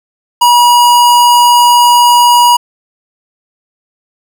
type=tone; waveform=square; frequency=964 Hz; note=B5; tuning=42 cents flat; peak=-4 dBFS; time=0.41-2.57 s; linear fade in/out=10 ms; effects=none